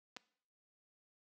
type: clicks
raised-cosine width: 0.2 ms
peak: -29 dBFS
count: 2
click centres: 0.165 / 0.169 s
effects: noise-tail reverb RT60 0.6 s tail -20 dB re dry + high-pass 150 Hz 12 dB/octave